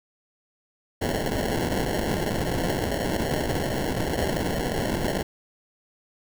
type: noise with sample-and-hold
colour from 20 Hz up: white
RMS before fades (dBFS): -26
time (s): 1.01-5.23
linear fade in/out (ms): 10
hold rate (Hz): 1225
effects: none